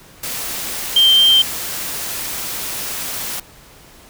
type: tone in noise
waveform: sine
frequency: 3148 Hz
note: G7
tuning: 7 cents sharp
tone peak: -8 dBFS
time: 0.96-1.42 s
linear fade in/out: 5 ms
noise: white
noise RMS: -25 dBFS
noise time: 0.23-3.4 s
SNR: +14 dB
effects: pink hiss -44 dBFS RMS until 4.09 s